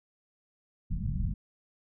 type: low-pass noise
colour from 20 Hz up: pink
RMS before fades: -31 dBFS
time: 0.9-1.34 s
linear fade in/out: 10 ms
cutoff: 200 Hz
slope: 48 dB/octave
effects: none